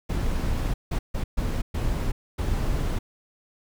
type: noise bursts at uneven times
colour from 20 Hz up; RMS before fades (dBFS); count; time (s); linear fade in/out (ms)
brown; -25; 6; 0.09-0.74 / 0.91-0.99 / 1.14-1.24 / 1.37-1.62 / 1.74-2.12 / 2.38-2.99; 10
effects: none